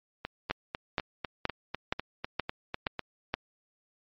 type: two click trains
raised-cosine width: 0.3 ms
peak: -16 / -11 dBFS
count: 12 / 7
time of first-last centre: 0.25-2.993 / 0.51-3.34 s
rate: 4.01 / 2.12 Hz
effects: low-pass 4000 Hz 12 dB/octave + MP3 32 kbps